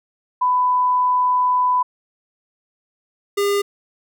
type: tone pair in turn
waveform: sine / square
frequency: 998 / 403.9 Hz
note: B5 / G#4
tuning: +18 / -48 cents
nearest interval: octave + major third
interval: 1566 cents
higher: first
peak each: -14 / -17 dBFS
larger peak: first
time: 0.41-1.83 / 3.37-3.62 s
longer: first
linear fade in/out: 10 ms
effects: none